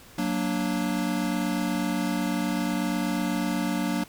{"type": "chord", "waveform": "square", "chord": "Gb augmented", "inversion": "none", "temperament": "equal", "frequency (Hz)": [185, 233.1, 293.7], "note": ["Gb3", "Bb3", "D4"], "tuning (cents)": [0, 0, 0], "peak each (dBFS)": -30, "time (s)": [0.18, 4.04], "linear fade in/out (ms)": 5, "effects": ["pink hiss -50 dBFS RMS until 4.08 s"]}